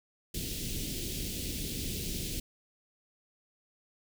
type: band-stop noise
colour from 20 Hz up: pink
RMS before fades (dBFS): -36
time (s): 0.34-2.4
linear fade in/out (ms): 5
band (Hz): 400 to 2800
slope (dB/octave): 24
effects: none